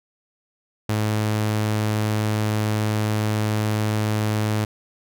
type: tone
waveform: sawtooth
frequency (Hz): 107.1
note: A2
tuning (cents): -46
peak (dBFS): -16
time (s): 0.89-4.65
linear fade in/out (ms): 5
effects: none